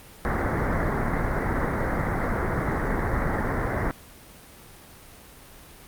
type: low-pass noise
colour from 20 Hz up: pink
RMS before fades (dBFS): -25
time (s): 0.25-3.91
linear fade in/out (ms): 0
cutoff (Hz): 2100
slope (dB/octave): 96
effects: pink hiss -47 dBFS RMS until 5.87 s + Opus 32 kbps